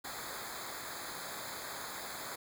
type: noise with comb filter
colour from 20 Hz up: pink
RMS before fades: -43 dBFS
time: 0.04-2.36 s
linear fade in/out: 10 ms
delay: 0.35 ms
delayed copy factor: -0.95
effects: none